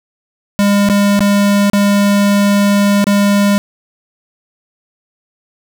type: tone with dropouts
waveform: square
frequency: 202.2 Hz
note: G#3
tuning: 46 cents flat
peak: -9 dBFS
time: 0.59-3.58 s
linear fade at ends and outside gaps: 0 ms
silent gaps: 0.889-0.898 / 1.193-1.206 / 1.699-1.733 / 3.042-3.069 s
effects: none